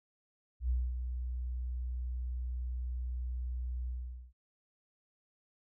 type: tone with ADSR envelope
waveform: sine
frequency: 61.74 Hz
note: B1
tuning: in tune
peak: -27 dBFS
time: 0.6-4.33 s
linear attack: 96 ms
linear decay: 230 ms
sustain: -7 dB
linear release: 450 ms
effects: none